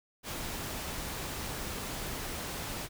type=noise; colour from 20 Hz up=pink; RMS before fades=-38 dBFS; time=0.23-2.89 s; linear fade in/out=50 ms; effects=none